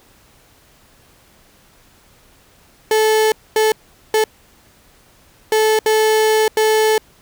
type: tone bursts at uneven times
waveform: 35% pulse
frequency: 435.1 Hz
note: A4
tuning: 19 cents flat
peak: -10 dBFS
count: 6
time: 2.91-3.32 / 3.56-3.72 / 4.14-4.24 / 5.52-5.79 / 5.86-6.48 / 6.57-6.98 s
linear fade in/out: 2 ms
effects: pink hiss -51 dBFS RMS until 7.21 s